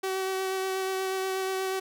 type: tone with vibrato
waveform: sawtooth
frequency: 380 Hz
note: F#4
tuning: 46 cents sharp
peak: -24 dBFS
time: 0.03-1.8 s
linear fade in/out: 10 ms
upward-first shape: sine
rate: 8.3 Hz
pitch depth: 12 cents each way
effects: none

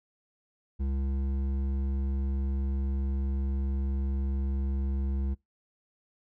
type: tone with hard clipping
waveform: triangle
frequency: 67.7 Hz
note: C#2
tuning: 40 cents flat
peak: -29 dBFS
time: 0.79-5.35 s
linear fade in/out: 20 ms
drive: 13 dB
effects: noise-tail reverb RT60 0.2 s tail -25 dB re dry

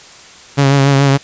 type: tone with vibrato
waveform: sawtooth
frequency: 138.59 Hz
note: C#3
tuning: in tune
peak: -4 dBFS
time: 0.57-1.18 s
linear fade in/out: 20 ms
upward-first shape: triangle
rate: 7 Hz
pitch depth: 42 cents each way
effects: white hiss -38 dBFS RMS until 1.23 s + resampled to 16000 Hz

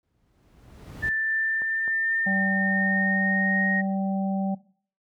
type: noise with exponential growth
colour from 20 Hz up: brown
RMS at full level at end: -31 dBFS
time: 0.03-1.09 s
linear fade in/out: 1 ms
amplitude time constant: 230 ms
type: tone with pitch glide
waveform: sine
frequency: 1768 to 1866.7 Hz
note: A6 to A#6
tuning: +8 to +2 cents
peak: -23 dBFS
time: 1.02-3.82 s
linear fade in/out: 20 ms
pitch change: +94 cents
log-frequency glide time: 1.14-3.67 s
type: clicks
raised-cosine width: 1 ms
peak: -28 dBFS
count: 2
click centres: 1.619 / 1.878 s
type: harmonic tone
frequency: 193.7 Hz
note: G3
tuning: 20 cents flat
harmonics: 1 / 3 / 4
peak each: -25 / -35 / -33 dBFS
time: 2.26-4.55 s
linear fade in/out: 10 ms
effects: noise-tail reverb RT60 0.5 s tail -19 dB re dry + high-pass 60 Hz 12 dB/octave

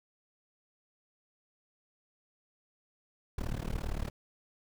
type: noise with amplitude modulation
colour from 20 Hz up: brown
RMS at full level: -31 dBFS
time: 3.38-4.1 s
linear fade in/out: 5 ms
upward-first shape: sine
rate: 37.5 Hz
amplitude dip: 95%
effects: none

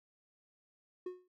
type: tone with exponential decay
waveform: triangle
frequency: 363.8 Hz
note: F#4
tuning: 29 cents flat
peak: -33 dBFS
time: 1.06-1.28 s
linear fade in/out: 5 ms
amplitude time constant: 47 ms
effects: MP3 64 kbps

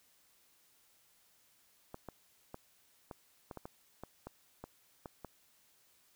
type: clicks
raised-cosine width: 1 ms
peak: -30 dBFS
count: 12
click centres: 1.944 / 2.087 / 2.544 / 3.112 / 3.512 / 3.573 / 3.655 / 4.036 / 4.27 / 4.64 / 5.058 / 5.247 s
effects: white hiss -69 dBFS RMS until 6.15 s

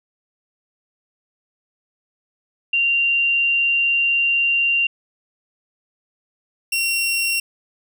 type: tone pair in turn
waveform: sine / sawtooth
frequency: 2772 / 2739 Hz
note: F7 / F7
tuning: -14 / -34 cents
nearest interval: unison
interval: 20 cents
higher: first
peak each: -15 dBFS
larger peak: neither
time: 2.73-4.87 / 6.72-7.4 s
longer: first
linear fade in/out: 5 ms
effects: none

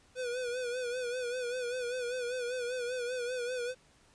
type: tone with vibrato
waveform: square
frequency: 493.9 Hz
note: B4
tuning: in tune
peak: -34 dBFS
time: 0.15-3.75 s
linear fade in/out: 50 ms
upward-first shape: sine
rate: 5.1 Hz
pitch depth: 63 cents each way
effects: pink hiss -64 dBFS RMS until 4.14 s + resampled to 22050 Hz

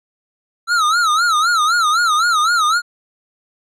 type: tone with vibrato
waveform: square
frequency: 1318.5 Hz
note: E6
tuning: in tune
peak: -13 dBFS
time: 0.67-2.82 s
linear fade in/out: 50 ms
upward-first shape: sine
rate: 3.9 Hz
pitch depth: 150 cents each way
effects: low-pass 8000 Hz 12 dB/octave

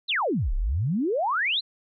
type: exponential two-way sweep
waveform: sine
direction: down then up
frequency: 4282 to 30.02 to 4282 Hz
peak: -22 dBFS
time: 0.08-1.61 s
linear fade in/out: 20 ms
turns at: 0.54 s
effects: none

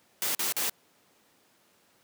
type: noise bursts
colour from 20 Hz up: white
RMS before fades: -29 dBFS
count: 3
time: 0.22-0.696 s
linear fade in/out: 0 ms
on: 130 ms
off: 43 ms
effects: pink hiss -64 dBFS RMS until 2.03 s + high-pass 200 Hz 12 dB/octave

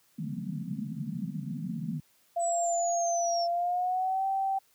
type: band-pass noise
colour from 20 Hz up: pink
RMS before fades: -35 dBFS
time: 0.18-2 s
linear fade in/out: 5 ms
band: 140 to 250 Hz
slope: 96 dB/octave
type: tone with pitch glide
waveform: sine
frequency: 687 to 775.6 Hz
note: F5 to G5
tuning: -29 to -19 cents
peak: -26 dBFS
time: 2.36-4.59 s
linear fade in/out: 10 ms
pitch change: +210 cents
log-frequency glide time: 3.48-4.26 s
type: linear sweep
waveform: sine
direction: down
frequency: 8000 to 5300 Hz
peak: -33 dBFS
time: 2.39-3.48 s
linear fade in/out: 50 ms
effects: white hiss -66 dBFS RMS until 4.74 s + high-pass 60 Hz 12 dB/octave

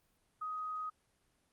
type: tone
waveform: sine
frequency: 1254 Hz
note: D#6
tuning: 13 cents sharp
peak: -37 dBFS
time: 0.41-0.9 s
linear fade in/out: 10 ms
effects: pink hiss -75 dBFS RMS until 1.52 s + Opus 32 kbps

